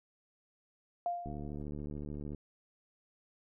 sine tone with exponential decay, 698.5 Hz, F5, in tune, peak -29 dBFS, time 1.06-1.62 s, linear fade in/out 1 ms, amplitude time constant 120 ms
click train, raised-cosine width 3 ms, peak -30 dBFS, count 81, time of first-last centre 1.26-2.347 s, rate 73.6 Hz
effects none

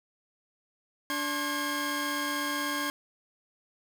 sawtooth tone cluster, 290.9 / 1070 / 1623 Hz, D4 / C6 / G#6, -16 / +38 / -40 cents, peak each -30 dBFS, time 1.1-2.9 s, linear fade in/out 0 ms, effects none

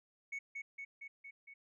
sine tone with echo, 2217 Hz, C#7, in tune, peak -36 dBFS, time 0.32-0.39 s, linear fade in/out 10 ms, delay 230 ms, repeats 5, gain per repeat -3 dB, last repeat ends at 1.54 s, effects tanh soft clip ceiling -38 dBFS

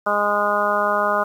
harmonic tone, 206.2 Hz, G#3, 12 cents flat, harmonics 1 / 2 / 3 / 4 / 5 / 6 / 7, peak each -32 / -29 / -22 / -26 / -24 / -22 / -25 dBFS, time 0.06-1.24 s, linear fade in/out 10 ms, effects 8-bit

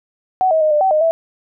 sine tone with pitch steps, 749 / 637 / 618 / 598 / 764 / 615 / 657 Hz, F#5 / D#5 / D#5 / D5 / G5 / D#5 / E5, +21 / +41 / -12 / +31 / -45 / -20 / -6 cents, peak -11 dBFS, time 0.41-1.11 s, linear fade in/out 0 ms, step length 100 ms, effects none

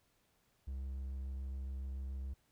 triangle tone with vibrato, 66.6 Hz, C2, 31 cents sharp, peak -37 dBFS, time 0.67-2.34 s, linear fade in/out 10 ms, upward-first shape square, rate 7 Hz, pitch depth 10 cents each way, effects pink hiss -75 dBFS RMS until 2.51 s

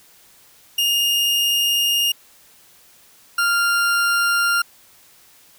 40% pulse tone pair in turn, 2836 / 1395.7 Hz, F7 / F6, +26 / -2 cents, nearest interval octave, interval 1228 cents, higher first, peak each -15 dBFS, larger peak neither, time 0.78-2.12 / 3.38-4.62 s, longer first, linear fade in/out 5 ms, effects white hiss -51 dBFS RMS until 5.58 s

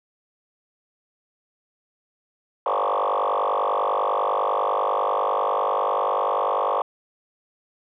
sine tone with frequency modulation, 826 Hz, G#5, 10 cents flat, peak -18 dBFS, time 2.66-6.82 s, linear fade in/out 2 ms, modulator 50.1 Hz, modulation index 7, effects tanh soft clip ceiling -17 dBFS

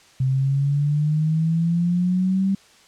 sine exponential sweep, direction up, 129.9 to 196 Hz, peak -17 dBFS, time 0.2-2.55 s, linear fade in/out 5 ms, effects white hiss -52 dBFS RMS until 2.87 s + low-pass 7000 Hz 12 dB/octave

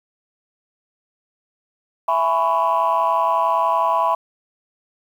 sine chord, C# minor seventh, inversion first, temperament just, 665.2 / 831.5 / 997.9 / 1108.7 Hz, E5 / G#5 / B5 / C#6, +16 / +2 / +18 / 0 cents, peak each -21 / -23 / -17 / -22 dBFS, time 2.08-4.15 s, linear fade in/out 5 ms, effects tanh soft clip ceiling -9 dBFS + 8-bit

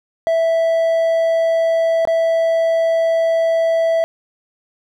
triangle tone with dropouts, 658 Hz, E5, 3 cents flat, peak -11 dBFS, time 0.27-4.04 s, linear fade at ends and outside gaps 0 ms, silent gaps 2.052-2.074 s, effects none

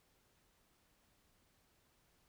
silence, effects pink hiss -74 dBFS RMS until 2.28 s

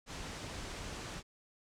pink low-pass noise, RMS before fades -44 dBFS, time 0.06-1.23 s, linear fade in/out 50 ms, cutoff 8100 Hz, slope 24 dB/octave, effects none

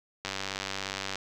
click train, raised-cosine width 0.2 ms, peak -15 dBFS, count 89, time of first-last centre 0.25-1.156 s, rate 97.1 Hz, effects none

